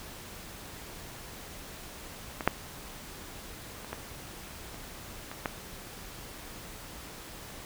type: clicks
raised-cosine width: 0.5 ms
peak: -19 / -6 / -28 / -19 / -30 / -24 / -14 dBFS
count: 7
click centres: 2.408 / 2.476 / 3.846 / 3.93 / 4.744 / 5.315 / 5.458 s
effects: pink hiss -45 dBFS RMS until 7.65 s